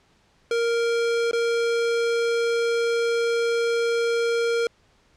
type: tone with dropouts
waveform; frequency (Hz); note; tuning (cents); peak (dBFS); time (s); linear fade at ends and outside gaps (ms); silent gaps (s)
square; 466.2; A#4; 0; -21; 0.51-4.67; 2; 1.312-1.331
effects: pink hiss -61 dBFS RMS until 5.16 s + low-pass 6000 Hz 12 dB/octave